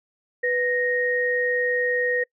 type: tone pair together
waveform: sine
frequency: 493.9 / 1864.7 Hz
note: B4 / A#6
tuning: 0 / 0 cents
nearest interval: octave + major seventh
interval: 2300 cents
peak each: -23 / -23 dBFS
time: 0.43-2.24 s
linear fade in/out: 10 ms
effects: noise-tail reverb RT60 0.1 s tail -25 dB re dry